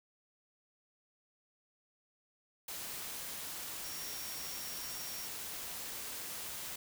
sine tone in noise, 5588 Hz, F8, in tune, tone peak -47 dBFS, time 3.84-5.27 s, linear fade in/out 5 ms, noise white, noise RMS -43 dBFS, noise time 2.68-6.76 s, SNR -7 dB, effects none

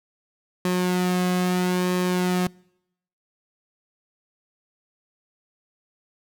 sawtooth tone with flanger, 181.1 Hz, F#3, 37 cents flat, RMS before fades -22 dBFS, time 0.65-2.47 s, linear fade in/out 2 ms, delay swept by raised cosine 1.4 to 2.17 ms, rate 0.77 Hz, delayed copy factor -0.5, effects noise-tail reverb RT60 0.8 s tail -26 dB re dry

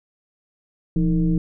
sine tone with frequency modulation, 169.9 Hz, F3, 47 cents flat, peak -16 dBFS, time 0.96-1.38 s, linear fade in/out 2 ms, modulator 144 Hz, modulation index 0.91, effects none

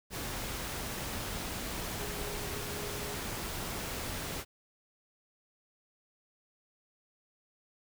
sine tone in noise, 413.9 Hz, G#4, 6 cents flat, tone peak -44 dBFS, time 1.96-3.19 s, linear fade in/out 50 ms, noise pink, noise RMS -38 dBFS, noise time 0.1-4.45 s, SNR -9 dB, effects none

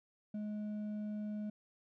sine tone with hard clipping, 210.4 Hz, G#3, 23 cents sharp, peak -39 dBFS, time 0.34-1.5 s, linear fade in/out 5 ms, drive 4 dB, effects none

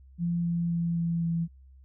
sine tone with pitch steps, 171.5 / 170.41 / 169.33 / 168.26 / 167.2 Hz, F3 / F3 / E3 / E3 / E3, -31 / -42 / +47 / +36 / +25 cents, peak -25 dBFS, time 0.18-1.48 s, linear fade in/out 50 ms, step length 260 ms, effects added 66 Hz sine -50 dBFS peak until 1.84 s

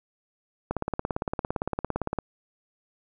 click train, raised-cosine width 1 ms, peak -13 dBFS, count 27, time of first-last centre 0.71-2.187 s, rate 17.6 Hz, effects none

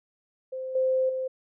sine tone with level steps, 520 Hz, C5, 11 cents flat, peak -31 / -21 / -27 dBFS, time 0.52-1.28 s, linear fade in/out 10 ms, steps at 0.75 / 1.09 s, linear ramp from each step 5 ms, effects none

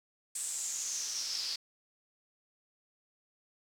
pink noise with band-pass filter sweep, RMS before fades -37 dBFS, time 0.35-1.56 s, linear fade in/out 5 ms, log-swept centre 8300 to 4700 Hz, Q 6.1, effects none

